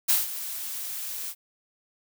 blue noise with ADSR envelope, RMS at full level -20 dBFS, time 0.08-1.35 s, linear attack 18 ms, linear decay 160 ms, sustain -14 dB, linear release 60 ms, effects none

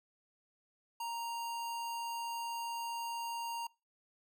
square tone, 932.3 Hz, A#5, in tune, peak -38 dBFS, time 1-3.67 s, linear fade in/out 5 ms, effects noise-tail reverb RT60 0.3 s tail -25 dB re dry

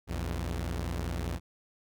sawtooth tone pair together, 60 / 84.85 Hz, B1 / F2, -49 / -49 cents, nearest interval tritone, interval 600 cents, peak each -30 / -31 dBFS, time 0.07-1.4 s, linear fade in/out 50 ms, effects none

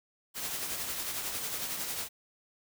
white noise with tremolo, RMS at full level -34 dBFS, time 0.34-2.09 s, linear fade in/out 50 ms, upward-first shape triangle, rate 11 Hz, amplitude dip 45%, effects none

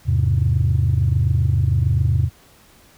sine chord, E augmented, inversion none, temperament equal, 82.41 / 103.83 / 130.81 Hz, E2 / G#2 / B#2, 0 / 0 / 0 cents, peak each -18 dBFS, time 0.05-2.3 s, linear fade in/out 50 ms, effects tanh soft clip ceiling -8 dBFS + pink hiss -51 dBFS RMS until 2.97 s

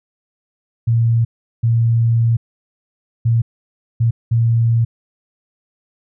sine tone bursts at uneven times, 115.7 Hz, A#2, 13 cents flat, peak -11 dBFS, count 5, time 0.87-1.25 / 1.63-2.37 / 3.25-3.42 / 4-4.11 / 4.31-4.85 s, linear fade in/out 10 ms, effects none

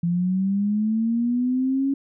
sine linear sweep, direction up, 169.2 to 277.2 Hz, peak -19 dBFS, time 0.03-1.94 s, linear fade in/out 5 ms, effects none

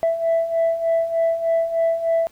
sine beating tone pair, 659.3 / 662.6 Hz, E5 / E5, 0 / +9 cents, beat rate 3.3 Hz, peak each -22 / -17 dBFS, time 0.03-2.27 s, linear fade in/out 0 ms, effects tanh soft clip ceiling -13 dBFS + pink hiss -54 dBFS RMS until 2.31 s

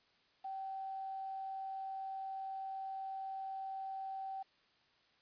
sine tone with quantisation, 772 Hz, G5, 27 cents flat, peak -40 dBFS, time 0.44-4.43 s, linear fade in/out 10 ms, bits 10, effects white hiss -71 dBFS RMS until 5.21 s + resampled to 11025 Hz

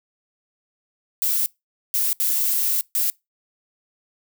violet noise bursts at uneven times, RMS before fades -21 dBFS, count 4, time 1.22-1.46 / 1.94-2.13 / 2.2-2.81 / 2.95-3.1 s, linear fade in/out 0 ms, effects noise-tail reverb RT60 0.2 s tail -24 dB re dry

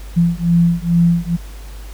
sine beating tone pair, 169.6 / 171.9 Hz, E3 / F3, +50 / -27 cents, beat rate 2.3 Hz, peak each -14 dBFS, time 0.16-1.37 s, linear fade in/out 20 ms, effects added 50 Hz sine -29 dBFS peak until 1.93 s + pink hiss -42 dBFS RMS until 1.93 s

